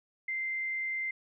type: tone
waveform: sine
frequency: 2085 Hz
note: C7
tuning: 7 cents flat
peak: -31 dBFS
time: 0.28-1.11 s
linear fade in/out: 5 ms
effects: none